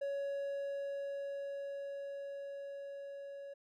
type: tone with level ramp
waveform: triangle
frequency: 559 Hz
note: C#5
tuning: 14 cents sharp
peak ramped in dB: -33 to -43 dBFS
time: 0.01-3.54 s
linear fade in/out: 10 ms
effects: none